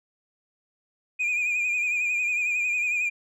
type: tone with vibrato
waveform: sine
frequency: 2443 Hz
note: D#7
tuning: 32 cents flat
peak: -20 dBFS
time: 1.19-3.1 s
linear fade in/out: 20 ms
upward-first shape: sine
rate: 11 Hz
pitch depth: 49 cents each way
effects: tanh soft clip ceiling -22 dBFS